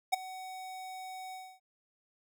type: tone with ADSR envelope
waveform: square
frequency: 750 Hz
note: F#5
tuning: 23 cents sharp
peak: -23 dBFS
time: 0.12-1.6 s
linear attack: 17 ms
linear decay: 12 ms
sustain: -19 dB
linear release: 270 ms
effects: none